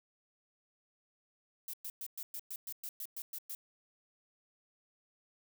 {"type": "noise bursts", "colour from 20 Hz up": "violet", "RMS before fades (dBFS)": -42, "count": 12, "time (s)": [1.68, 3.55], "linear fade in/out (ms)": 2, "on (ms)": 55, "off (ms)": 110, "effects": []}